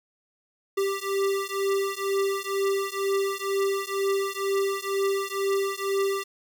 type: beating tone pair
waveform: square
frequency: 392 / 394.1 Hz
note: G4 / G4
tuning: 0 / +9 cents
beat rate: 2.1 Hz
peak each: -28 dBFS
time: 0.77-6.24 s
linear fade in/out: 10 ms
effects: none